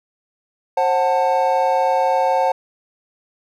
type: chord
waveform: triangle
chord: F# diminished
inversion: second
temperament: just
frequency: 532.8 / 740 / 888 Hz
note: C5 / F#5 / A5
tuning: +31 / 0 / +16 cents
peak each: -17 dBFS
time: 0.77-2.52 s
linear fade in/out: 5 ms
effects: none